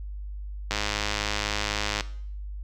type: click train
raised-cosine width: 0.2 ms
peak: -9 dBFS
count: 136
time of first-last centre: 0.71-2.008 s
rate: 104 Hz
effects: noise-tail reverb RT60 0.6 s tail -17 dB re dry + added 50 Hz sine -33 dBFS peak until 2.63 s